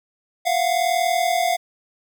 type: tone pair together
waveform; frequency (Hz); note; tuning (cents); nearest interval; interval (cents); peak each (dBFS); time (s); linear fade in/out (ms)
square; 685.3 / 726; F5 / F#5; -33 / -33; minor second; 100; -21 / -22; 0.45-1.57; 20
effects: none